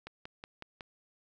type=click train; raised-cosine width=0.3 ms; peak=-27 dBFS; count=5; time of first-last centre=0.07-0.808 s; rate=5.42 Hz; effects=none